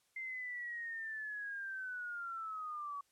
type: linear sweep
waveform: sine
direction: down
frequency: 2093 to 1125 Hz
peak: -40 dBFS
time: 0.16-3.01 s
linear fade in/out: 5 ms
effects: white hiss -75 dBFS RMS until 3.11 s + low-pass 11000 Hz 12 dB/octave